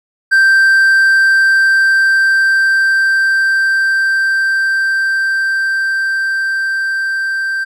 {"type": "tone with level ramp", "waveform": "triangle", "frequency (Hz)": 1568, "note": "G6", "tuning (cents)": 0, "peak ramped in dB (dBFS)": [-4, -13], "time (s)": [0.31, 7.65], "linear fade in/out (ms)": 20, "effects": []}